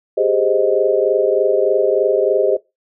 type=chord; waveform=sine; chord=Ab major seventh; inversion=third; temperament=equal; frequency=392 / 415.3 / 523.3 / 622.3 Hz; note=G4 / Ab4 / C5 / Eb5; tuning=0 / 0 / 0 / 0 cents; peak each=-18 dBFS; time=0.17-2.57 s; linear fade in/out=10 ms; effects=noise-tail reverb RT60 0.2 s tail -19 dB re dry